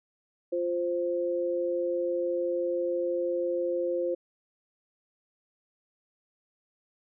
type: tone pair together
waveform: sine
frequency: 349.3 / 523.3 Hz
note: F4 / C5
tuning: 0 / 0 cents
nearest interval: perfect fifth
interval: 700 cents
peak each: -30 / -28 dBFS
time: 0.52-4.15 s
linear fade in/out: 10 ms
effects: none